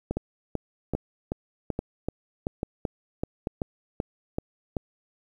two click trains, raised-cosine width 2 ms, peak -14 / -14 dBFS, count 13 / 5, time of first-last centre 0.17-4.768 / 0.11-3.471 s, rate 2.61 / 1.19 Hz, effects 9-bit

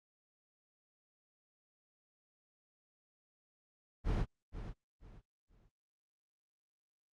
brown noise with echo, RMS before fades -32 dBFS, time 4.04-4.26 s, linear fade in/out 50 ms, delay 480 ms, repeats 3, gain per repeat -11 dB, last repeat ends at 5.7 s, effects low-pass 5000 Hz 12 dB/octave + Opus 32 kbps

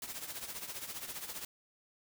white noise with tremolo, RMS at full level -40 dBFS, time 0.02-1.45 s, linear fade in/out 2 ms, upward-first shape triangle, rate 15 Hz, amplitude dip 75%, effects none

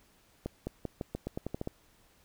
accelerating click train, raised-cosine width 2 ms, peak -21 dBFS, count 11, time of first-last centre 0.46-1.674 s, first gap 210 ms, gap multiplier 0.87, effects pink hiss -65 dBFS RMS until 2.24 s

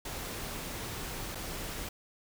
pink noise with dropouts, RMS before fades -39 dBFS, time 0.05-1.89 s, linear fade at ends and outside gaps 5 ms, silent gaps 1.349-1.353 s, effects none

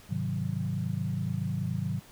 sine chord, Ab dominant seventh, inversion none, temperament equal, 103.83 / 130.81 / 155.56 / 185 Hz, Ab2 / C3 / Eb3 / Gb3, 0 / 0 / 0 / 0 cents, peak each -34 dBFS, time 0.09-2 s, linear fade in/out 20 ms, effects pink hiss -54 dBFS RMS until 2.11 s

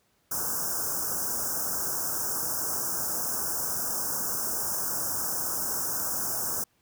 white band-stop noise, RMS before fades -30 dBFS, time 0.31-6.64 s, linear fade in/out 5 ms, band 1600 to 5200 Hz, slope 96 dB/octave, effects pink hiss -69 dBFS RMS until 6.81 s + high-pass 60 Hz 12 dB/octave

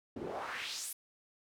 pink noise with band-pass filter sweep, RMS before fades -41 dBFS, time 0.16-0.93 s, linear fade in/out 5 ms, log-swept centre 240 to 12000 Hz, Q 2.5, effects none

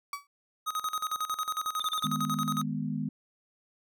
35% pulse tone with exponential decay, 1141 Hz, C#6, 50 cents sharp, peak -28 dBFS, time 0.13-0.27 s, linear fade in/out 2 ms, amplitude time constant 29 ms
square tone with tremolo, 1257 Hz, D#6, 17 cents sharp, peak -29 dBFS, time 0.66-2.63 s, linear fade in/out 20 ms, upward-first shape square, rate 11 Hz, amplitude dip 80%
triangle tone bursts, 3595 Hz, A7, 36 cents sharp, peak -27 dBFS, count 5, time 1.8-2.056 s, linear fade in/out 5 ms, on 24 ms, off 34 ms
sine chord, G# minor, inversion second, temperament equal, 155.56 / 207.7 / 246.9 Hz, D#3 / G#3 / B3, 0 / 0 / 0 cents, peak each -34 dBFS, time 2.04-3.09 s, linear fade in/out 5 ms
effects none

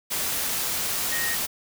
sine tone in noise, 1864 Hz, A#6, 1 cent flat, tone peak -28 dBFS, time 1.11-1.36 s, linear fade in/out 20 ms, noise white, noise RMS -27 dBFS, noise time 0.1-1.47 s, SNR -4 dB, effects none

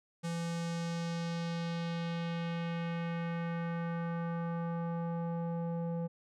square tone with low-pass filter sweep, 168.6 Hz, E3, 39 cents sharp, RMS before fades -36 dBFS, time 0.23-6.08 s, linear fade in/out 20 ms, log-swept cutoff 8500 to 620 Hz, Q 1.4, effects none

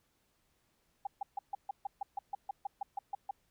sine tone bursts, 801 Hz, G5, 37 cents sharp, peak -33 dBFS, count 15, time 1.05-3.31 s, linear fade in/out 5 ms, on 20 ms, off 140 ms, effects pink hiss -75 dBFS RMS until 3.5 s

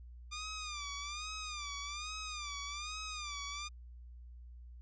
10% pulse tone with vibrato, 1200 Hz, D6, 37 cents sharp, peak -32 dBFS, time 0.31-3.69 s, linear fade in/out 20 ms, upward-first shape sine, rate 1.2 Hz, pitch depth 100 cents each way, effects added 60 Hz sine -49 dBFS peak until 4.81 s + resampled to 16000 Hz

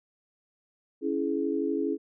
sine chord, C# minor, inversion none, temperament equal with one note detuned, 277.2 / 329.6 / 421.6 Hz, C#4 / E4 / G#4, 0 / 0 / +26 cents, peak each -30 dBFS, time 1.01-1.98 s, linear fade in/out 50 ms, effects none

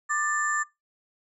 sine tone cluster, 1190 / 1767 / 7300 Hz, D6 / A6 / A#8, +22 / +7 / -37 cents, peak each -26 / -27 / -34 dBFS, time 0.09-0.64 s, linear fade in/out 20 ms, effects noise-tail reverb RT60 0.2 s tail -21 dB re dry

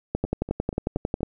two click trains, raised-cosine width 2 ms, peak -10 / -21 dBFS, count 13 / 5, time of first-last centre 0.15-1.231 / 0.25-1.207 s, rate 11.1 / 4.18 Hz, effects none

